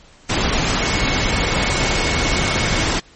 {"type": "tone in noise", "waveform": "sine", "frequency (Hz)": 2200, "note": "C#7", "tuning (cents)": -14, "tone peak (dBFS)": -26, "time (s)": [0.81, 2.83], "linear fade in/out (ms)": 10, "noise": "pink", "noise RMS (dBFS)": -18, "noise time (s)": [0.29, 3], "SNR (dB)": -11, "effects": ["pink hiss -48 dBFS RMS until 3.15 s", "MP3 32 kbps"]}